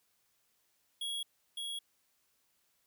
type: tone with echo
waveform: square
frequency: 3322 Hz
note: G#7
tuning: in tune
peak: -36 dBFS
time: 1.01-1.23 s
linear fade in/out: 5 ms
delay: 560 ms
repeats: 1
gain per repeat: -2 dB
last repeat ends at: 1.79 s
effects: white hiss -75 dBFS RMS until 2.86 s